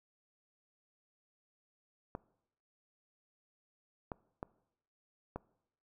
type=clicks; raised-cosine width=1 ms; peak=-25 dBFS; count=4; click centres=2.151 / 4.118 / 4.429 / 5.36 s; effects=noise-tail reverb RT60 0.8 s tail -22 dB re dry